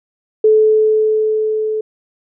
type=tone with level ramp; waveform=sine; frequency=433.2 Hz; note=A4; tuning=27 cents flat; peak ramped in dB=-6 to -16 dBFS; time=0.44-1.81 s; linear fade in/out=5 ms; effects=none